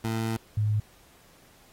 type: tone pair in turn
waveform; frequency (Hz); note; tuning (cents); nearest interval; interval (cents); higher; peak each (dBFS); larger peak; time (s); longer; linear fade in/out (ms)
20% pulse / sine; 112.6 / 105.98; A2 / G#2; +40 / +36; minor second; 104; first; -22; neither; 0.04-0.37 / 0.57-0.8; first; 5
effects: pink hiss -58 dBFS RMS until 1.72 s + AAC 48 kbps